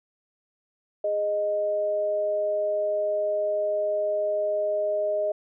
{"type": "tone pair together", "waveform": "sine", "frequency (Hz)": [413.8, 620], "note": ["G#4", "D#5"], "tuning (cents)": [-6, -6], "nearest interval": "perfect fifth", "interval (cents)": 700, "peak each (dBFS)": [-32, -23], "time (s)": [1.04, 5.32], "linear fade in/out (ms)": 5, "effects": []}